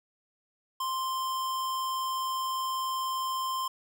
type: tone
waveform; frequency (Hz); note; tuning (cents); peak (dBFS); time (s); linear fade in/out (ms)
square; 1046.5; C6; 0; -30; 0.8-3.68; 5
effects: none